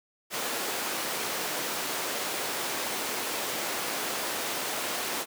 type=high-pass noise; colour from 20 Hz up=pink; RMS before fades=-32 dBFS; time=0.3-5.26 s; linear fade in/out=50 ms; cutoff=370 Hz; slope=12 dB/octave; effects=none